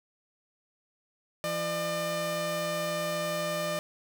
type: tone pair together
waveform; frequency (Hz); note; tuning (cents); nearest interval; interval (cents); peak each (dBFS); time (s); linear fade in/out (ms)
sawtooth; 168.2 / 601.3; E3 / D5; +35 / +41; octave + minor seventh; 2206; -33 / -26; 1.44-3.79; 0
effects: none